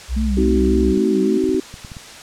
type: tone with pitch glide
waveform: sine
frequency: 62.3 to 64.35 Hz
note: B1 to C2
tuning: +16 to -28 cents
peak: -18 dBFS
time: 0.08-0.95 s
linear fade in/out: 50 ms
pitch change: +56 cents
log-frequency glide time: 0.2-0.31 s
type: tone with vibrato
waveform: sine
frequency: 207.7 Hz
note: G#3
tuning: in tune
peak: -19 dBFS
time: 0.16-1.38 s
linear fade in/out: 10 ms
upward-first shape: sine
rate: 3.6 Hz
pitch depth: 110 cents each way
type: chord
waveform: sine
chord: C diminished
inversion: none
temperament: just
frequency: 261.6 / 314 / 376.7 Hz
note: C4 / Eb4 / Gb4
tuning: 0 / +16 / +31 cents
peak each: -21 / -20 / -18 dBFS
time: 0.37-1.6 s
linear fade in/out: 5 ms
type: clicks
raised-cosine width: 5 ms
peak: -22 dBFS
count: 8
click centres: 0.974 / 1.441 / 1.492 / 1.546 / 1.741 / 1.848 / 1.918 / 1.968 s
effects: white hiss -37 dBFS RMS until 2.22 s + low-pass 7000 Hz 12 dB/octave